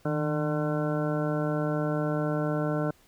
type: harmonic tone with a mistuned harmonic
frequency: 150 Hz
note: D3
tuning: 37 cents sharp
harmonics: 1 / 2 / 3 / 4 / 5 / 6 / 7 / 9 / 10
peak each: -29 / -31 / -34 / -32 / -40 / -46 / -42 / -39 / -42 dBFS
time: 0.05-2.91 s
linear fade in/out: 5 ms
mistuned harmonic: 1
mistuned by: +65 cents
effects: pink hiss -61 dBFS RMS until 3.07 s